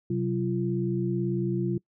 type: tone cluster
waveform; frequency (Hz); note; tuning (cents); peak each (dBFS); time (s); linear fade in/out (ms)
sine; 129.2 / 187.4 / 343.7; C3 / F#3 / F4; -21 / +22 / -28; -29; 0.1-1.78; 5
effects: noise-tail reverb RT60 0.1 s tail -24 dB re dry